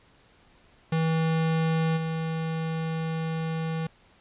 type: tone with level steps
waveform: square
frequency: 161.6 Hz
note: E3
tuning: 34 cents flat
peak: -23 / -28 dBFS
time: 0.92-3.87 s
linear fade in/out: 5 ms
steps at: 1.96 s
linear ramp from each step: 20 ms
effects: pink hiss -59 dBFS RMS until 4.2 s + resampled to 8000 Hz